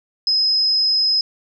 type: tone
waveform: sine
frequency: 5090 Hz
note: D#8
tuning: 39 cents sharp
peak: -14 dBFS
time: 0.27-1.21 s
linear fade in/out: 2 ms
effects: none